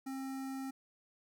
square tone with notch filter, 267.1 Hz, C4, 36 cents sharp, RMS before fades -41 dBFS, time 0.06-0.71 s, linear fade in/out 10 ms, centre 3200 Hz, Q 1.1, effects none

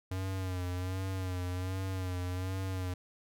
square tone with vibrato, 92.5 Hz, F#2, in tune, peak -34 dBFS, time 0.11-2.94 s, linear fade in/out 5 ms, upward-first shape sine, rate 1.3 Hz, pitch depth 52 cents each way, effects none

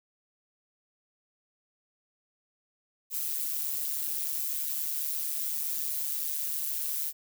violet noise with amplitude modulation, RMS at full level -29 dBFS, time 3.1-7.13 s, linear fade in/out 50 ms, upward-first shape sine, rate 148 Hz, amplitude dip 70%, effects none

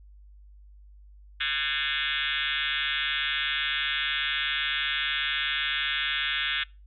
sine tone with frequency modulation, 2521 Hz, D#7, 22 cents sharp, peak -25 dBFS, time 1.4-6.64 s, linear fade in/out 10 ms, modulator 145 Hz, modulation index 7.5, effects noise-tail reverb RT60 0.3 s tail -26 dB re dry + added 50 Hz sine -48 dBFS peak until 6.86 s

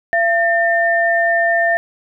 sine tone pair together, 679 / 1802.3 Hz, F5 / A6, -49 / +41 cents, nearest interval octave + perfect fourth, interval 1690 cents, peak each -15 dBFS, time 0.13-1.77 s, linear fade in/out 0 ms, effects none

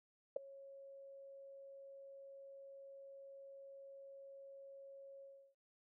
sine tone with ADSR envelope, 549 Hz, C#5, 17 cents flat, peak -31 dBFS, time 0.36-5.55 s, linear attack 5 ms, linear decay 7 ms, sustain -22 dB, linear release 330 ms, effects none

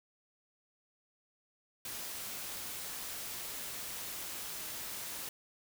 white noise, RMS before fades -42 dBFS, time 1.85-5.29 s, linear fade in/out 2 ms, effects none

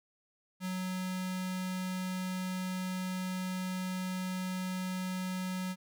square tone with notch filter, 185 Hz, F#3, in tune, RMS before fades -36 dBFS, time 0.6-5.76 s, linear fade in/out 50 ms, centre 410 Hz, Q 0.61, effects none

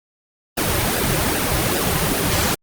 pink noise with flanger, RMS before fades -19 dBFS, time 0.57-2.55 s, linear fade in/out 10 ms, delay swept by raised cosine 0.89 to 4.49 ms, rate 2.5 Hz, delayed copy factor -0.75, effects Opus 32 kbps

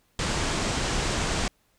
pink low-pass noise, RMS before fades -27 dBFS, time 0.19-1.48 s, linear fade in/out 2 ms, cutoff 8500 Hz, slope 48 dB/octave, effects pink hiss -67 dBFS RMS until 1.78 s

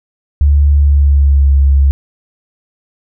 sine tone with pitch glide, 72 to 69.07 Hz, D2 to C#2, -34 to -6 cents, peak -5 dBFS, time 0.41-1.91 s, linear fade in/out 0 ms, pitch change -72 cents, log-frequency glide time 0.77-1.52 s, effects none

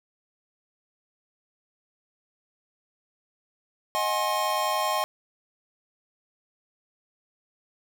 square chord, Ab dominant seventh, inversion second, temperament equal with one note detuned, 622.3 / 740 / 830.6 / 1067.3 Hz, Eb5 / Gb5 / Ab5 / C6, 0 / 0 / 0 / +34 cents, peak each -31 / -33 / -31 / -28 dBFS, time 3.95-5.04 s, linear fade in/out 0 ms, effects none

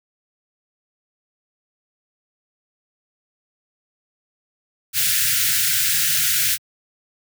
white band-stop noise, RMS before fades -19 dBFS, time 4.93-6.58 s, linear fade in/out 50 ms, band 160 to 1400 Hz, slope 96 dB/octave, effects high-pass 100 Hz 12 dB/octave

